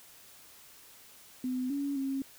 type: tone with pitch steps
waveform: sine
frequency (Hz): 254.1 / 281.9 / 270.5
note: B3 / C#4 / C#4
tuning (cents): +49 / +29 / -42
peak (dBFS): -30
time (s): 1.44-2.22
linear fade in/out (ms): 2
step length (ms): 260
effects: white hiss -55 dBFS RMS until 2.38 s